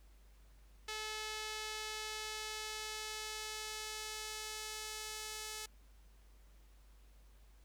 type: tone with band-pass filter sweep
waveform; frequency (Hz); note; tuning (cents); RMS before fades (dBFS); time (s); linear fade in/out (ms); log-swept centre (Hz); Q
sawtooth; 431.6; A4; -33; -44; 0.88-5.66; 5; 4000 to 7100; 0.72
effects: added 50 Hz sine -59 dBFS peak until 7.64 s + pink hiss -71 dBFS RMS until 7.64 s